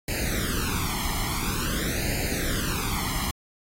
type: noise with flanger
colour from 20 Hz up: pink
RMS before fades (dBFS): -28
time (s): 0.08-3.31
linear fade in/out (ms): 2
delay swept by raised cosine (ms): 0.43 to 0.97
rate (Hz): 0.48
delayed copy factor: +0.9
effects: AAC 48 kbps